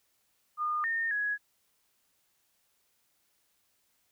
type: tone with pitch steps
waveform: sine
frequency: 1218 / 1827 / 1672 Hz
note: D#6 / A#6 / G#6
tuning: -37 / -35 / +11 cents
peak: -28 dBFS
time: 0.57-1.38 s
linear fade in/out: 50 ms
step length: 270 ms
effects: white hiss -73 dBFS RMS until 4.11 s

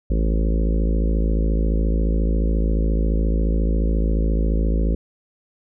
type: harmonic tone with a mistuned harmonic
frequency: 54.3 Hz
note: A1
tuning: 22 cents flat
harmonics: 1 / 3 / 4 / 5 / 6 / 7 / 8 / 9 / 10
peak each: -17 / -27 / -29 / -31 / -33 / -34 / -35 / -36 / -37 dBFS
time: 0.1-4.95 s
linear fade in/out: 5 ms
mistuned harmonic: 1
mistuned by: -23 cents
effects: none

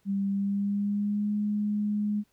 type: tone with pitch glide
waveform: sine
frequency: 197.5 to 208.3 Hz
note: G3 to G#3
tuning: +13 to +5 cents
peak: -25 dBFS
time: 0.05-2.24 s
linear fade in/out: 50 ms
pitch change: +92 cents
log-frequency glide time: 0.3-1.32 s
effects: pink hiss -70 dBFS RMS until 2.32 s

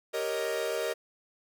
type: chord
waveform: 45% pulse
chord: Eb dominant seventh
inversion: first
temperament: equal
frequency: 392 / 466.2 / 554.4 / 622.3 Hz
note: G4 / Bb4 / Db5 / Eb5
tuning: 0 / 0 / 0 / 0 cents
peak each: -37 / -33 / -38 / -34 dBFS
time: 0.13-0.94 s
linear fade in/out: 20 ms
effects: none

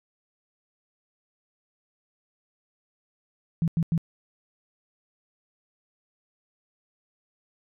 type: tone bursts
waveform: sine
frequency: 164.81 Hz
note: E3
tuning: in tune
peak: -20 dBFS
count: 3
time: 3.62-3.978 s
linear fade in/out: 0 ms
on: 58 ms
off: 92 ms
effects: none

